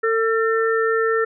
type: harmonic tone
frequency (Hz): 449.7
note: A4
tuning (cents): +38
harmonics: 1 / 3 / 4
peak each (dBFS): -18 / -23 / -24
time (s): 0.03-1.25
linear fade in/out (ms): 10
effects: none